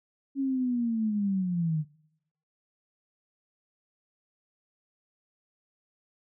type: linear sweep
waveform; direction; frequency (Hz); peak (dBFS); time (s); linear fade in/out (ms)
sine; down; 277.2 to 149.3; -25; 0.35-1.85; 50
effects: noise-tail reverb RT60 0.7 s tail -20 dB re dry